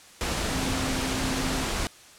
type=tone in noise; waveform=sine; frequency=261.6 Hz; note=C4; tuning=in tune; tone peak=-31 dBFS; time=0.51-1.65 s; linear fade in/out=0 ms; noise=pink; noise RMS=-28 dBFS; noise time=0.21-1.87 s; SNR=-6 dB; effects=white hiss -50 dBFS RMS until 2.18 s + low-pass 9000 Hz 12 dB/octave